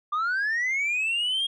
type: linear sweep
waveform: sine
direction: up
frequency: 1174.7 to 3271 Hz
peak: -21 dBFS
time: 0.12-1.47 s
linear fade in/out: 10 ms
effects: tanh soft clip ceiling -22 dBFS